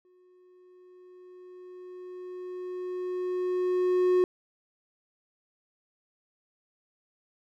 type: tone with exponential growth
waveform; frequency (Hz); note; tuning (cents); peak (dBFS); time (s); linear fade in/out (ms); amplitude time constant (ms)
triangle; 364; F#4; -28; -17; 0.05-4.24; 1; 910
effects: none